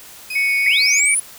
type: tone with vibrato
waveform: 35% pulse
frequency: 2500 Hz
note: D#7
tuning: 8 cents sharp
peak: -22 dBFS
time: 0.3-1 s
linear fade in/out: 5 ms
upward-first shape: sine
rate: 2.7 Hz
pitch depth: 15 cents each way
type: tone with pitch glide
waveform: sine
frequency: 2220 to 2272 Hz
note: C#7 to C#7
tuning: +2 to +42 cents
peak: -15 dBFS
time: 0.35-1.15 s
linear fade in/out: 10 ms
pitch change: +40 cents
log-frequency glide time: 0.6-1 s
type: linear sweep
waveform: sine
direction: up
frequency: 1889 to 10400 Hz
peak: -15 dBFS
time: 0.66-1.2 s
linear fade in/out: 5 ms
effects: white hiss -40 dBFS RMS until 1.38 s